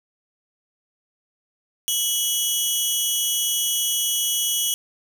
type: tone pair together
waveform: 15% pulse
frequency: 2960 / 3307 Hz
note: F#7 / G#7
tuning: 0 / -8 cents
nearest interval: major second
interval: 192 cents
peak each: -16 dBFS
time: 1.88-4.74 s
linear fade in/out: 0 ms
effects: 7-bit